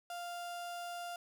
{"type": "tone", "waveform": "35% pulse", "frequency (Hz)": 698, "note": "F5", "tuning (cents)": -1, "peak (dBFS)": -39, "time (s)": [0.1, 1.16], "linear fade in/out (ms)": 2, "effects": []}